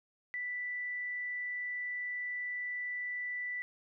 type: tone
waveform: sine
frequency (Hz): 1975.5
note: B6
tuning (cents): 0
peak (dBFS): -35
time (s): 0.34-3.62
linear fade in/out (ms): 0
effects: none